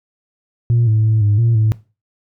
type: tone with pitch steps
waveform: sine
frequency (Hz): 118.1 / 109.1 / 109.8 / 103.5 / 116 / 109.2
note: A#2 / A2 / A2 / G#2 / A#2 / A2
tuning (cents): +23 / -14 / -3 / -5 / -8 / -13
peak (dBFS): -9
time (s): 0.7-1.72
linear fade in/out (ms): 0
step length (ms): 170
effects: noise-tail reverb RT60 0.3 s tail -20 dB re dry + tanh soft clip ceiling -8 dBFS